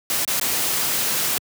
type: noise with dropouts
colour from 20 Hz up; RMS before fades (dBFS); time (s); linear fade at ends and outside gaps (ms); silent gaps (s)
white; -22; 0.1-1.38; 1; 0.25-0.277 / 0.398-0.412
effects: high-pass 100 Hz 12 dB/octave